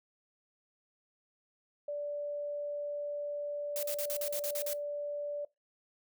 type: tone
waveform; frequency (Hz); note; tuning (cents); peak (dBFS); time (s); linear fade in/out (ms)
sine; 583; D5; -13; -34; 1.88-5.45; 5
type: noise bursts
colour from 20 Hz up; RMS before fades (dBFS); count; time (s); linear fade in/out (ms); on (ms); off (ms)
blue; -37; 9; 3.76-4.733; 0; 69; 44
effects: noise-tail reverb RT60 0.2 s tail -21 dB re dry